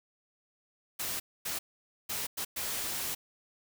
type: noise bursts at uneven times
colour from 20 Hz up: white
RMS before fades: -35 dBFS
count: 5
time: 0.99-1.2 / 1.45-1.59 / 2.09-2.27 / 2.37-2.45 / 2.56-3.15 s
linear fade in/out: 10 ms
effects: none